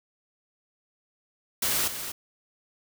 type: noise with echo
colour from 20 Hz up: white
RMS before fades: -26 dBFS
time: 1.62-1.88 s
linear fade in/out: 5 ms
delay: 240 ms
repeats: 1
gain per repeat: -9 dB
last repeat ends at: 2.12 s
effects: none